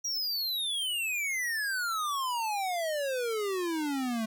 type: exponential sweep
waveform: square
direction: down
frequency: 5800 to 216.5 Hz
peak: -30 dBFS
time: 0.04-4.26 s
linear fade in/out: 10 ms
effects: none